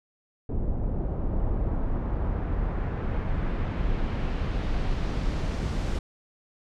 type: noise with low-pass filter sweep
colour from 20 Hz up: brown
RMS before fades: -27 dBFS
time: 0.49-5.99 s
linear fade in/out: 5 ms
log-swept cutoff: 540 to 7500 Hz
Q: 0.92
effects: none